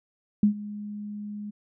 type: tone with ADSR envelope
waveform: sine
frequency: 207.7 Hz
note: G#3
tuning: in tune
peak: -14 dBFS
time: 0.43-1.51 s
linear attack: 3 ms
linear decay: 100 ms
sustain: -19 dB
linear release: 15 ms
effects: none